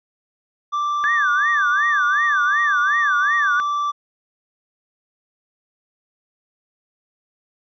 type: tone with pitch glide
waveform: triangle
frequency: 1174.7 to 1167.3 Hz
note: D6 to D6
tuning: 0 to -11 cents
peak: -17 dBFS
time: 0.72-3.92 s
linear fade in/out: 20 ms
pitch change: -11 cents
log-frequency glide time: 2.49-3.5 s
type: tone with vibrato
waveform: sine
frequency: 1642 Hz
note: G#6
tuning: 20 cents flat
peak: -17 dBFS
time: 1.04-3.6 s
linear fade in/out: 0 ms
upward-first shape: sine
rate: 2.7 Hz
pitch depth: 240 cents each way
effects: resampled to 16000 Hz